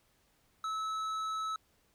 sine tone with tanh clipping, 1300 Hz, E6, 24 cents flat, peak -35 dBFS, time 0.64-1.56 s, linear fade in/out 2 ms, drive 10 dB, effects pink hiss -71 dBFS RMS until 1.94 s

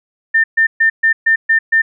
sine tone bursts, 1800 Hz, A6, 39 cents sharp, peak -8 dBFS, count 7, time 0.34-1.82 s, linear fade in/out 10 ms, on 100 ms, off 130 ms, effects none

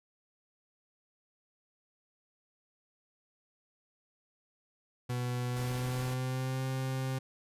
40% pulse tone with pitch glide, 123.47 to 131.57 Hz, B2 to C3, 0 to +10 cents, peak -31 dBFS, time 5.09-7.19 s, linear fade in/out 10 ms, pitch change +110 cents, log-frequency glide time 5.5-6.64 s
pink noise, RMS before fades -45 dBFS, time 5.56-6.14 s, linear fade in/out 5 ms
effects resampled to 32000 Hz

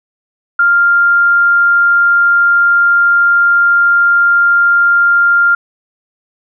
sine tone, 1396.9 Hz, F6, in tune, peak -6 dBFS, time 0.59-5.55 s, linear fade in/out 5 ms, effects none

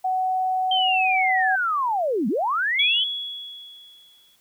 sine tone with pitch glide, 747 to 752.6 Hz, F#5 to F#5, +16 to +29 cents, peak -20 dBFS, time 0.04-1.56 s, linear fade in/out 10 ms, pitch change +13 cents, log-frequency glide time 0.7-1.28 s
sine linear two-way sweep, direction down then up, 3170 to 188.1 to 3170 Hz, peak -20 dBFS, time 0.71-3.04 s, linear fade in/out 5 ms, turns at 2.28 s
sine tone with exponential decay, 3365 Hz, G#7, 22 cents sharp, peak -17 dBFS, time 2.79-4.36 s, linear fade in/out 5 ms, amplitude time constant 340 ms
effects white hiss -62 dBFS RMS until 4.4 s

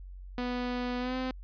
sawtooth tone with pitch glide, 246.9 to 257.5 Hz, B3 to C4, 0 to -28 cents, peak -27 dBFS, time 0.38-1.31 s, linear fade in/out 0 ms, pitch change +72 cents, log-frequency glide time 0.99-1.16 s, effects added 46 Hz sine -42 dBFS peak until 1.43 s + resampled to 11025 Hz

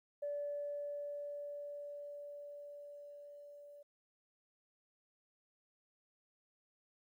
sine tone with level ramp, 579 Hz, D5, 25 cents flat, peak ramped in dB -36 to -53 dBFS, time 0.22-3.83 s, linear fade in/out 10 ms, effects tanh soft clip ceiling -32 dBFS + 13-bit

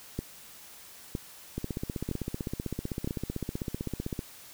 two click trains, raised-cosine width 3 ms, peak -19 / -18 dBFS, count 42 / 4, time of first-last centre 1.58-4.191 / 0.19-3.075 s, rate 15.7 / 1.04 Hz, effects white hiss -50 dBFS RMS until 4.53 s

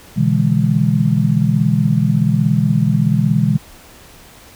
sine chord, E dominant seventh, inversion second, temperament just, 123.61 / 148.33 / 164.81 / 206 Hz, B2 / D3 / E3 / G#3, +2 / +18 / 0 / -14 cents, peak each -17 dBFS, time 0.16-3.58 s, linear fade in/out 20 ms, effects pink hiss -42 dBFS RMS until 4.55 s

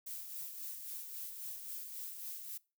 violet noise with tremolo, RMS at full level -43 dBFS, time 0.06-2.58 s, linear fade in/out 10 ms, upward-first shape sine, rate 3.7 Hz, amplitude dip 45%, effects noise-tail reverb RT60 0.3 s tail -23 dB re dry

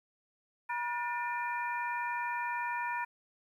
harmonic tone with a mistuned harmonic, 479.8 Hz, A#4, 50 cents sharp, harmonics 2 / 3 / 4 / 5, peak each -34 / -42 / -39 / -42 dBFS, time 0.69-3.05 s, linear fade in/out 10 ms, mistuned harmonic 4, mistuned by -120 cents, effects 11-bit

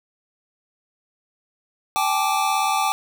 square chord, G suspended second, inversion none, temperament equal with one note detuned, 784 / 861.4 / 1174.7 Hz, G5 / A5 / D6, 0 / -37 / 0 cents, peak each -24 dBFS, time 1.96-2.92 s, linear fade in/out 0 ms, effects none

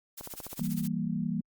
blue noise with tremolo, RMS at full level -40 dBFS, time 0.17-0.88 s, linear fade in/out 10 ms, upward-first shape sine, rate 15 Hz, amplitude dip 85%
click train, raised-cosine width 1 ms, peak -28 dBFS, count 7, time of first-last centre 0.21-0.595 s, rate 15.6 Hz
sine chord, E diminished, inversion none, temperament equal, 164.81 / 196 / 233.1 Hz, E3 / G3 / Bb3, 0 / 0 / 0 cents, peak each -33 dBFS, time 0.59-1.41 s, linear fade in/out 5 ms
effects Opus 48 kbps

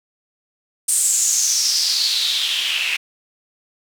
white noise with band-pass filter sweep, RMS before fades -19 dBFS, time 0.88-2.97 s, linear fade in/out 10 ms, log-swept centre 8700 to 2500 Hz, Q 5.7, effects none

